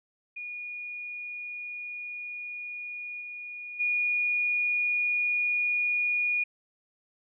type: tone with level steps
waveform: sine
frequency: 2445 Hz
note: D#7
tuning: 31 cents flat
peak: -35 / -37 / -24 dBFS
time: 0.36-6.44 s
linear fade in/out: 10 ms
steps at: 3.2 / 3.79 s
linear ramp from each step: 20 ms
effects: none